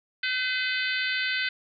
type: harmonic tone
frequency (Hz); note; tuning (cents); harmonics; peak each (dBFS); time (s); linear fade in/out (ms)
509; C5; -48; 3 / 4 / 5 / 6 / 7 / 8 / 9; -29 / -31 / -33 / -35 / -36 / -37 / -38; 0.23-1.49; 5
effects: none